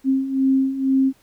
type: beating tone pair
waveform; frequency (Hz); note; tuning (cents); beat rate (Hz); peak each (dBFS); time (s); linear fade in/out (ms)
sine; 265.3 / 267.4; C4 / C4; +24 / +38; 2.1; -22 / -17; 0.04-1.13; 50
effects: pink hiss -58 dBFS RMS until 1.22 s